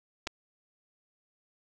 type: clicks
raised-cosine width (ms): 0.2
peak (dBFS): -18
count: 2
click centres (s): 0.27 / 0.273
effects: none